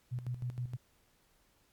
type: tone with tremolo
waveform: sine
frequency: 123.47 Hz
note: B2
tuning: in tune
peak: -33 dBFS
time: 0.11-0.77 s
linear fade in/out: 20 ms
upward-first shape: square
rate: 6.4 Hz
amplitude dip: 70%
effects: pink hiss -70 dBFS RMS until 1.72 s + MP3 96 kbps